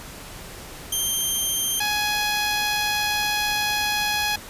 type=tone pair in turn; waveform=10% pulse; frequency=3157 / 836.2 Hz; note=G7 / G#5; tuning=+12 / +12 cents; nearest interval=octave + major seventh; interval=2300 cents; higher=first; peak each=-13 dBFS; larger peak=neither; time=0.92-1.8 / 1.8-4.36 s; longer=second; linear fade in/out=5 ms; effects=pink hiss -39 dBFS RMS until 4.49 s + resampled to 32000 Hz